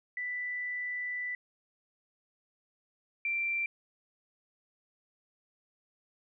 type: tone pair in turn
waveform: sine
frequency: 1980 / 2355 Hz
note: B6 / D7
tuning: +4 / +4 cents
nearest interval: minor third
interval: 300 cents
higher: second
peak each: -33 / -29 dBFS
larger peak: second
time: 0.17-1.35 / 3.25-3.66 s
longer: first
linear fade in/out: 2 ms
effects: none